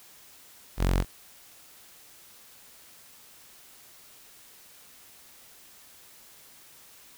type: tone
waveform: sawtooth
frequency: 45.29 Hz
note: F#1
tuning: 36 cents flat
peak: -18 dBFS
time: 0.77-1.05 s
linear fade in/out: 50 ms
effects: white hiss -53 dBFS RMS until 7.17 s